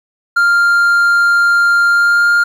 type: tone with pitch glide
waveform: triangle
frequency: 1396.9 to 1406.6 Hz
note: F6 to F6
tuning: 0 to +12 cents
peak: -6 dBFS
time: 0.36-2.44 s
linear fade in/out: 10 ms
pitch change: +12 cents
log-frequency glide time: 1.88-2.3 s
effects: 8-bit